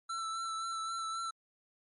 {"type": "tone with vibrato", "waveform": "square", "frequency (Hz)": 1333, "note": "E6", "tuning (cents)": 19, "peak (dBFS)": -36, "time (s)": [0.09, 1.31], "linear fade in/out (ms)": 10, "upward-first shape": "sine", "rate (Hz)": 3.8, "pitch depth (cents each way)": 21, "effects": ["MP3 48 kbps"]}